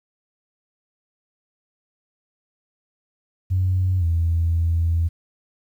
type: tone with pitch glide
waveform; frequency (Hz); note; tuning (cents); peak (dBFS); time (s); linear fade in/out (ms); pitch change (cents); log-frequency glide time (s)
sine; 92.5 to 83.37; F#2 to E2; 0 to +20; -16; 3.5-5.09; 20; -180; 3.99-4.04
effects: tanh soft clip ceiling -12 dBFS + 9-bit